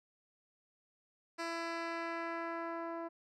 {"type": "tone with low-pass filter sweep", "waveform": "10% pulse", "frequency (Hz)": 334, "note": "E4", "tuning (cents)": 23, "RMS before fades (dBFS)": -40, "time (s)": [1.38, 3.09], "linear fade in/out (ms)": 20, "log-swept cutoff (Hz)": [6600, 830], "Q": 0.88, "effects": []}